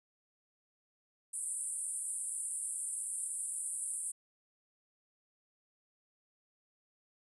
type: band-pass noise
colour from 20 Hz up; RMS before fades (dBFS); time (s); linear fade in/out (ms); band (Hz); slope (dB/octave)
white; -39; 1.33-4.12; 10; 8300 to 10000; 96
effects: none